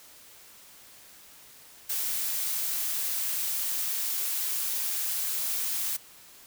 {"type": "noise", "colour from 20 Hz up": "blue", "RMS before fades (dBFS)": -30, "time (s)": [1.89, 5.97], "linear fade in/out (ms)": 10, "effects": ["white hiss -52 dBFS RMS until 6.46 s"]}